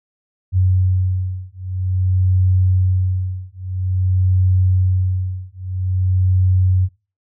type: beating tone pair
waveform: sine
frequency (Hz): 92.4 / 92.9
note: F#2 / F#2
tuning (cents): -2 / +7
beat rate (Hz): 0.5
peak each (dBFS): -17 / -17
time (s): 0.52-6.89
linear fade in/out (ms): 50
effects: noise-tail reverb RT60 0.3 s tail -20 dB re dry